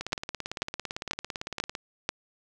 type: two click trains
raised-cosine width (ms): 0.2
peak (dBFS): -9 / -16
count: 5 / 32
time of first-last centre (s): 0.13-2.091 / 0.01-1.752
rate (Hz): 2.04 / 17.8
effects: none